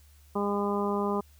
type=harmonic tone; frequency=202.9 Hz; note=G#3; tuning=40 cents flat; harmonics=1 / 2 / 3 / 4 / 5 / 6; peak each=-30 / -30 / -37 / -36 / -34 / -37 dBFS; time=0.35-1.21 s; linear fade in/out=10 ms; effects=added 73 Hz sine -54 dBFS peak until 1.39 s + white hiss -63 dBFS RMS until 1.39 s